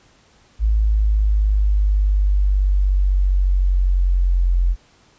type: exponential sweep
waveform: sine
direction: down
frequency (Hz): 53.7 to 43.75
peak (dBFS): -13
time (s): 0.59-4.76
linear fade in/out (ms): 50
effects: pink hiss -54 dBFS RMS until 5.18 s + resampled to 16000 Hz